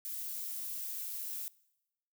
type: noise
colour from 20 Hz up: violet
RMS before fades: -40 dBFS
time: 0.05-1.48 s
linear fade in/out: 0 ms
effects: noise-tail reverb RT60 0.9 s tail -22 dB re dry